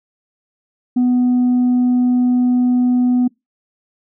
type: tone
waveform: sine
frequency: 248.1 Hz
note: B3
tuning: 8 cents sharp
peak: -9 dBFS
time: 0.96-3.28 s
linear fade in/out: 10 ms
effects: noise-tail reverb RT60 0.2 s tail -26 dB re dry + tanh soft clip ceiling -10 dBFS